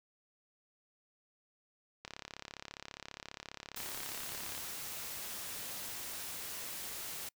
click train, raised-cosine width 0.2 ms, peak -26 dBFS, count 89, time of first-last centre 2.05-4.579 s, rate 34.8 Hz
white noise, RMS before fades -43 dBFS, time 3.76-7.29 s, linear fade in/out 5 ms
effects noise-tail reverb RT60 0.1 s tail -26 dB re dry

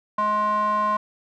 square tone with band-pass filter, 210.7 Hz, G#3, 25 cents sharp, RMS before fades -22 dBFS, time 0.18-0.97 s, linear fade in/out 5 ms, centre 1000 Hz, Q 6.3, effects none

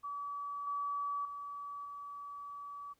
sine tone with level steps, 1145 Hz, D6, 44 cents flat, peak -38 / -34 / -41 / -43 dBFS, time 0.03-2.94 s, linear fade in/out 20 ms, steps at 0.67 / 1.25 / 1.85 s, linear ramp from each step 2 ms, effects pink hiss -75 dBFS RMS until 2.99 s

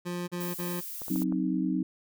25% pulse tone bursts, 176.2 Hz, F3, 16 cents sharp, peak -28 dBFS, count 3, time 0.05-0.812 s, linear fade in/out 20 ms, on 230 ms, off 36 ms
violet noise, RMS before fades -39 dBFS, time 0.4-1.24 s, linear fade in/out 10 ms
clicks, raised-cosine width 1 ms, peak -28 dBFS, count 5, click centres 1.018 / 1.082 / 1.159 / 1.22 / 1.324 s
sine chord, C diminished, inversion second, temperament equal, 185 / 261.6 / 311.1 Hz, Gb3 / C4 / Eb4, 0 / 0 / 0 cents, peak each -30 dBFS, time 1.1-1.83 s, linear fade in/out 5 ms
effects none

